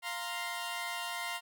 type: chord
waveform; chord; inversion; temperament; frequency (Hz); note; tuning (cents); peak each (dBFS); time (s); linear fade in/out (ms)
15% pulse; F suspended fourth; none; equal; 698.5 / 932.3 / 1046.5; F5 / Bb5 / C6; 0 / 0 / 0; -34; 0.02-1.41; 50
effects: none